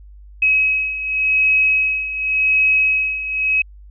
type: beating tone pair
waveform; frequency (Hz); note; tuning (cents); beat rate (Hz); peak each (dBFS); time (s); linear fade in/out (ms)
sine; 2552 / 2552.89; D#7 / D#7; +43 / +44; 0.89; -20 / -15; 0.42-3.62; 5
effects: added 50 Hz sine -38 dBFS peak until 3.9 s